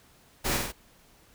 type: noise with echo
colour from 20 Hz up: pink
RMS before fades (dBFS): -28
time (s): 0.44-0.58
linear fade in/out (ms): 20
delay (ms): 48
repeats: 3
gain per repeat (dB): -3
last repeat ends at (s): 0.724
effects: pink hiss -59 dBFS RMS until 1.34 s